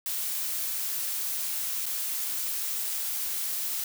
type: noise with dropouts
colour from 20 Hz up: blue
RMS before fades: -31 dBFS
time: 0.06-3.84 s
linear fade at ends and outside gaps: 2 ms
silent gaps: 1.858-1.863 s
effects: none